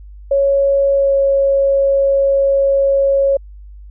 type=tone with pitch glide; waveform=sine; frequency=554.4 to 550.6 Hz; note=C#5 to C#5; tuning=0 to -12 cents; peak=-10 dBFS; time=0.31-3.37 s; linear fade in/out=5 ms; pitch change=-12 cents; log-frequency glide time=0.94-1.13 s; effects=added 50 Hz sine -33 dBFS peak until 3.9 s